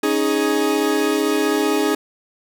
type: chord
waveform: 40% pulse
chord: C# suspended second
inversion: none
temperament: equal with one note detuned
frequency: 277.2 / 312.7 / 415.3 Hz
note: C#4 / D#4 / G#4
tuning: 0 / +9 / 0 cents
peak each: -22 / -20 / -19 dBFS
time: 0.03-1.95 s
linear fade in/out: 5 ms
effects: none